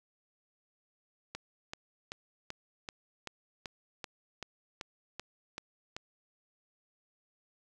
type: click train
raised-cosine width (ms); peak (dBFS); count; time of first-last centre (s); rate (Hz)
0.2; -22; 13; 1.35-5.965; 2.6
effects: none